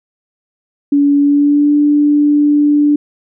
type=tone with pitch glide; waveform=sine; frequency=285.2 to 293.4 Hz; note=C#4 to D4; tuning=+49 to -2 cents; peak=-7 dBFS; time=0.92-2.96 s; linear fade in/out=5 ms; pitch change=+49 cents; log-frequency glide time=1.19-1.75 s; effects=none